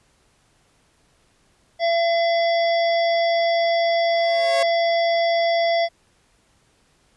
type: harmonic tone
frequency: 676 Hz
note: E5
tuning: 43 cents sharp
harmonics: 1 / 3 / 5 / 7 / 8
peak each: -17 / -27 / -31 / -34 / -35 dBFS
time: 1.79-5.89 s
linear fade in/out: 50 ms
type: tone with exponential growth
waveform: sawtooth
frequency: 549 Hz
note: C#5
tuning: 17 cents flat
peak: -16 dBFS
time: 4.03-4.63 s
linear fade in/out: 5 ms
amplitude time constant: 130 ms
effects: pink hiss -61 dBFS RMS until 7.16 s + resampled to 24000 Hz